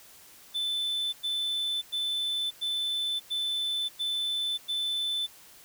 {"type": "tone bursts", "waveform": "triangle", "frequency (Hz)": 3520, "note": "A7", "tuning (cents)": 0, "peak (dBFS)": -26, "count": 7, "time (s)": [0.54, 5.27], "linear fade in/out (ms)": 20, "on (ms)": 590, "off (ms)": 100, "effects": ["white hiss -53 dBFS RMS until 5.64 s"]}